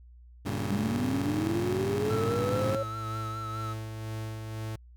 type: chord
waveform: 20% pulse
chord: G diminished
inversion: none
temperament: just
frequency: 98 / 117.6 / 141.12 Hz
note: G2 / Bb2 / Db3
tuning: 0 / +16 / +31 cents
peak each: -28 / -30 / -31 dBFS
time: 0.45-2.76 s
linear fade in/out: 10 ms
type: linear sweep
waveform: sine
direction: up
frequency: 196 to 554.4 Hz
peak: -28 dBFS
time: 0.71-2.83 s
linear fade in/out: 5 ms
type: tone with tremolo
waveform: 45% pulse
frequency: 110 Hz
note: A2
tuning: in tune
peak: -33 dBFS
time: 2.05-4.76 s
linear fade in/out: 5 ms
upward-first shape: sine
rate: 2 Hz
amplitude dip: 35%
type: tone with vibrato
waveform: triangle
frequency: 1318.5 Hz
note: E6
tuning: in tune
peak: -34 dBFS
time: 2.09-3.74 s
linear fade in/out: 20 ms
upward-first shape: sine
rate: 4.8 Hz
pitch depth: 36 cents each way
effects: added 60 Hz sine -49 dBFS peak until 4.96 s